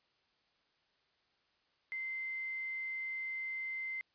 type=tone with quantisation; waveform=sine; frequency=2077 Hz; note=C7; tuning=13 cents flat; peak=-37 dBFS; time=1.92-4.01 s; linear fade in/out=0 ms; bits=10; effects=white hiss -75 dBFS RMS until 4.14 s + resampled to 11025 Hz